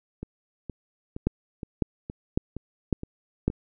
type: two click trains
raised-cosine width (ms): 3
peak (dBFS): -21 / -9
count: 8 / 5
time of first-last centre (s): 0.23-3.501 / 1.27-3.48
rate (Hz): 2.14 / 1.81
effects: none